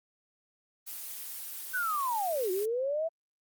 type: noise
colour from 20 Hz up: blue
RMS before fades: -40 dBFS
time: 0.86-2.66 s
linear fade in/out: 20 ms
type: linear two-way sweep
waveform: sine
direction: down then up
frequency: 1539 to 357.4 to 668 Hz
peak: -28 dBFS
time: 1.73-3.09 s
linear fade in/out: 20 ms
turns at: 2.51 s
effects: Opus 24 kbps